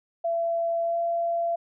sine tone with pitch glide, 673 to 680 Hz, E5 to F5, +36 to -46 cents, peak -23 dBFS, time 0.24-1.56 s, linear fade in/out 10 ms, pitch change +18 cents, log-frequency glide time 0.81-0.99 s, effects none

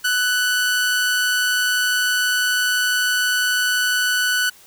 sawtooth tone with amplitude modulation, 1489 Hz, F#6, 11 cents sharp, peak -12 dBFS, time 0.04-4.5 s, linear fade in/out 10 ms, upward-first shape sine, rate 192 Hz, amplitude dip 30%, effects white hiss -48 dBFS RMS until 4.66 s

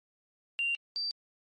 sine tone pair in turn, 2774 / 4665 Hz, F7 / D8, -12 / -12 cents, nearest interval major sixth, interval 900 cents, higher second, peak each -26 / -30 dBFS, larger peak first, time 0.59-0.75 / 0.96-1.11 s, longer first, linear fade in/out 0 ms, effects tanh soft clip ceiling -25 dBFS + MP3 32 kbps

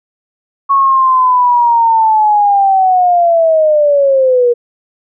sine linear sweep, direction down, 1108.7 to 473.5 Hz, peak -6 dBFS, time 0.69-4.54 s, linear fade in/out 20 ms, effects none

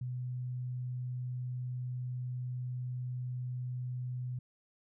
sine tone, 125.2 Hz, B2, 24 cents sharp, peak -35 dBFS, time 0.01-4.39 s, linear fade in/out 5 ms, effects none

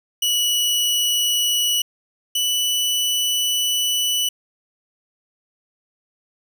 sawtooth tone pair in turn, 2939 / 2970 Hz, F#7 / F#7, -12 / +6 cents, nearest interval unison, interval 18 cents, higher second, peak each -14 / -15 dBFS, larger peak first, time 0.22-1.82 / 2.35-4.29 s, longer second, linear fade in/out 5 ms, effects none

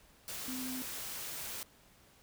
sine tone in noise, 256.7 Hz, C4, 33 cents flat, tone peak -39 dBFS, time 0.48-0.82 s, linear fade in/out 0 ms, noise white, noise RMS -42 dBFS, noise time 0.28-1.63 s, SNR 0 dB, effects pink hiss -63 dBFS RMS until 2.22 s

